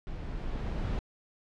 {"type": "noise with level ramp", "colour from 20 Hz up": "brown", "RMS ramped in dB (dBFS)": [-39, -30], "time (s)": [0.07, 0.99], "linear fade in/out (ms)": 0, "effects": ["low-pass 4000 Hz 12 dB/octave"]}